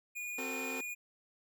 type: tone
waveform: square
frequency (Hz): 2444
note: D#7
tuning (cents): -32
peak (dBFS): -39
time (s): 0.15-0.95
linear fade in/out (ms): 20
type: chord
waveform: sawtooth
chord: F# diminished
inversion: second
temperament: equal with one note detuned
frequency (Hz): 261.6 / 370 / 450.5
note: C4 / F#4 / A4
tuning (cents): 0 / 0 / +41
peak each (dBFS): -38 / -43 / -40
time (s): 0.38-0.81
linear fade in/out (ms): 5
effects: none